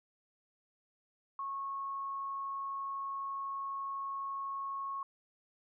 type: tone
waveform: sine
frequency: 1097 Hz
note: C#6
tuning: 18 cents flat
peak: -36 dBFS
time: 1.39-5.03 s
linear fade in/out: 2 ms
effects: none